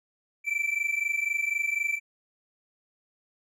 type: tone pair together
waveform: triangle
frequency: 2320 / 2344 Hz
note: D7 / D7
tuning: -22 / -4 cents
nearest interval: unison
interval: 18 cents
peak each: -27 dBFS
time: 0.44-2 s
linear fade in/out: 50 ms
effects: none